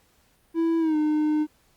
triangle tone with pitch glide, 330 to 304.4 Hz, E4 to D#4, +2 to -38 cents, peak -18 dBFS, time 0.54-1.47 s, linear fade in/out 50 ms, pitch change -140 cents, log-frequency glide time 0.79-0.97 s, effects pink hiss -63 dBFS RMS until 1.76 s + Opus 48 kbps

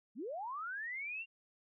sine linear sweep, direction up, 185 to 2794 Hz, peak -39 dBFS, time 0.15-1.26 s, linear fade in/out 50 ms, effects none

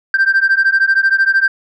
sine beating tone pair, 1565 / 1578 Hz, G6 / G6, -3 / +11 cents, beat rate 13 Hz, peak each -11 dBFS, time 0.14-1.48 s, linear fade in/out 2 ms, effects tanh soft clip ceiling -6 dBFS

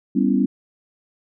sine chord, C# half-diminished seventh, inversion second, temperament equal, 196 / 246.9 / 277.2 / 329.6 Hz, G3 / B3 / C#4 / E4, 0 / 0 / 0 / 0 cents, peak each -20 / -20 / -20 / -26 dBFS, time 0.15-0.46 s, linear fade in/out 10 ms, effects none

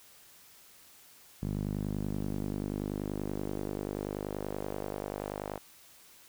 sawtooth tone with band-pass filter sweep, 50.4 Hz, G1, 49 cents sharp, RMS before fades -36 dBFS, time 1.42-5.58 s, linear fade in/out 5 ms, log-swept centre 180 to 660 Hz, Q 1.4, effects white hiss -57 dBFS RMS until 6.28 s

